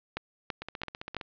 two click trains, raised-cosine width 0.3 ms, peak -22 / -16 dBFS, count 10 / 4, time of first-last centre 0.62-1.212 / 0.17-1.167 s, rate 15.2 / 3.01 Hz, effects resampled to 11025 Hz + 7-bit

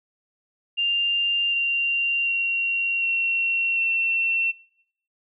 sine tone with pitch steps, 2794 / 2771 / 2749 / 2727 / 2705 Hz, F7 / F7 / F7 / F7 / E7, 0 / -14 / -28 / -42 / +44 cents, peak -20 dBFS, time 0.77-4.52 s, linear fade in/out 20 ms, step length 750 ms, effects noise-tail reverb RT60 0.7 s tail -20 dB re dry

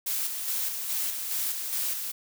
blue noise with tremolo, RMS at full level -29 dBFS, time 0.06-2.12 s, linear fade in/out 10 ms, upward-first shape square, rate 2.4 Hz, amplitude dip 40%, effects none

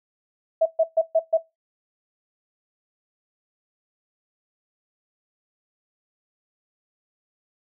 sine tone bursts, 651 Hz, E5, 22 cents flat, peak -14 dBFS, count 5, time 0.61-1.375 s, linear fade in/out 10 ms, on 49 ms, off 130 ms, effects noise-tail reverb RT60 0.2 s tail -18 dB re dry

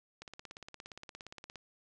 click train, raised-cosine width 0.2 ms, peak -29 dBFS, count 24, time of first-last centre 0.22-1.557 s, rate 17.2 Hz, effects resampled to 24000 Hz

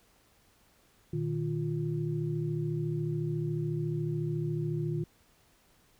sine tone cluster, 119.8 / 153.8 / 349.6 Hz, A#2 / D#3 / F4, +48 / -20 / +2 cents, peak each -36 / -31 / -36 dBFS, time 1.13-5.04 s, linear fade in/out 5 ms, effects pink hiss -65 dBFS RMS until 5.99 s

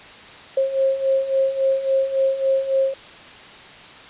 sine beating tone pair, 534 / 537.6 Hz, C5 / C5, +35 / +47 cents, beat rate 3.6 Hz, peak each -23 / -18 dBFS, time 0.57-2.94 s, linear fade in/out 5 ms, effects white hiss -41 dBFS RMS until 4.09 s + resampled to 8000 Hz

